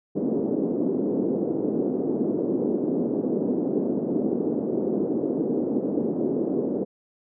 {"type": "band-pass noise", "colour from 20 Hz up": "pink", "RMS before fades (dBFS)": -25, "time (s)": [0.15, 6.85], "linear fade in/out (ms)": 20, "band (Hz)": [230, 430], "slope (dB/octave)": 24, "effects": []}